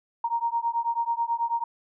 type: beating tone pair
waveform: sine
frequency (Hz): 928 / 937.2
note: A#5 / A#5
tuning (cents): -8 / +9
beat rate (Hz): 9.2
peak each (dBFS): -27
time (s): 0.24-1.64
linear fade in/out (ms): 5
effects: none